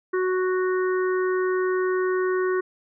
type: harmonic tone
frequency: 370 Hz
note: F#4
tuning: in tune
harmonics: 1 / 3 / 4 / 5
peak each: -21 / -31 / -33 / -35 dBFS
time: 0.13-2.61 s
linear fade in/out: 10 ms
effects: none